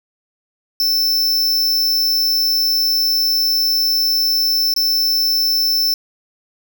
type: tone with dropouts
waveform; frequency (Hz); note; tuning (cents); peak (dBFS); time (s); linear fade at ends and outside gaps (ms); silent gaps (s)
square; 5320; E8; +15; -14; 0.8-5.94; 1; 4.739-4.763
effects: none